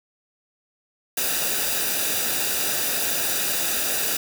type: noise with comb filter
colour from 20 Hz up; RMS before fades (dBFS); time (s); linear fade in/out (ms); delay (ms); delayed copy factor
white; -24; 1.17-4.17; 5; 0.93; -0.6
effects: none